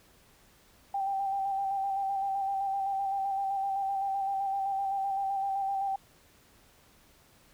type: tone with vibrato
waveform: sine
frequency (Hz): 784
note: G5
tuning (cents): 0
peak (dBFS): -28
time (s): 0.94-5.96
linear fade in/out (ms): 5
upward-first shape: square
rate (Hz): 7.8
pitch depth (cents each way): 22
effects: pink hiss -61 dBFS RMS until 7.53 s

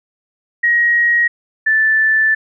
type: tone pair in turn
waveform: sine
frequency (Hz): 1890 / 1758.5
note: A#6 / A6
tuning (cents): +23 / -1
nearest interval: minor second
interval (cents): 124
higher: first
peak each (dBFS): -10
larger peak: neither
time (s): 0.63-1.28 / 1.66-2.35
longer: second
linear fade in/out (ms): 10
effects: none

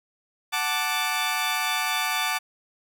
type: chord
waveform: 15% pulse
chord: D major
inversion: first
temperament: equal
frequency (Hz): 740 / 880 / 1174.7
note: F#5 / A5 / D6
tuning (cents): 0 / 0 / 0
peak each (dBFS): -23 / -22 / -21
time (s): 0.52-2.39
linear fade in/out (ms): 20
effects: none

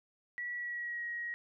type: tone with pitch glide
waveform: sine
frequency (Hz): 1939 to 1894.7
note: B6 to A#6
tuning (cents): -32 to +28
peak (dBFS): -36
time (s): 0.38-1.34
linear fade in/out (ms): 0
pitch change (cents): -40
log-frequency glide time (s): 0.56-1.04
effects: none

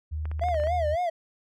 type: tone with pitch glide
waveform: sine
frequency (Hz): 77 to 78.89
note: D#2 to D#2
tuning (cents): -17 to +24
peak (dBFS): -28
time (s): 0.11-0.96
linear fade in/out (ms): 20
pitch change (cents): +41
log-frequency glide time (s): 0.68-0.77
type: clicks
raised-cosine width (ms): 0.5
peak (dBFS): -27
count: 9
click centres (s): 0.255 / 0.315 / 0.395 / 0.437 / 0.486 / 0.544 / 0.6 / 0.637 / 0.671
type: tone with vibrato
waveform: triangle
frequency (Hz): 655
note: E5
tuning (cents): -11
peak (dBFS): -22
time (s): 0.41-1.1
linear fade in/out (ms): 10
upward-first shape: sine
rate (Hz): 3.7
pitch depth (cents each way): 170
effects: none

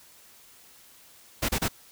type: noise bursts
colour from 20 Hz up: pink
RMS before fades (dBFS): -26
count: 3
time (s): 1.42-1.684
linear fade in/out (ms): 10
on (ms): 68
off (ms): 30
effects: white hiss -54 dBFS RMS until 1.91 s

